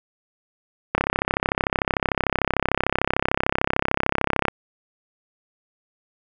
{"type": "click train", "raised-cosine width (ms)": 0.5, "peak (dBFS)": -3, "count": 119, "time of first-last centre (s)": [0.95, 4.483], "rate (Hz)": 33.4, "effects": []}